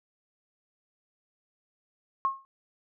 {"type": "tone with exponential decay", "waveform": "sine", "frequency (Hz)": 1080, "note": "C#6", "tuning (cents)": -45, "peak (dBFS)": -20, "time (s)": [2.25, 2.45], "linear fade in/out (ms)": 0, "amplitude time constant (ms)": 43, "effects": []}